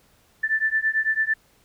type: beating tone pair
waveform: sine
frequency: 1760 / 1769 Hz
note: A6 / A6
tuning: 0 / +9 cents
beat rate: 9 Hz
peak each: -23 dBFS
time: 0.43-1.34 s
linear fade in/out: 10 ms
effects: pink hiss -60 dBFS RMS until 1.64 s